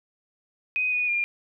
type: tone with pitch steps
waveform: sine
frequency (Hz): 2504 / 2471 / 2406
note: D#7 / D#7 / D7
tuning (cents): +10 / -13 / +41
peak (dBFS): -22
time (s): 0.76-1.24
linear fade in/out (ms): 0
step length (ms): 160
effects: none